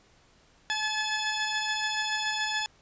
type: tone pair together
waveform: 15% pulse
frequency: 861.5 / 1716 Hz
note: A5 / A6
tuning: -37 / -44 cents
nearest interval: octave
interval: 1193 cents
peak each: -24 dBFS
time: 0.7-2.66 s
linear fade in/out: 0 ms
effects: pink hiss -61 dBFS RMS until 2.81 s + resampled to 16000 Hz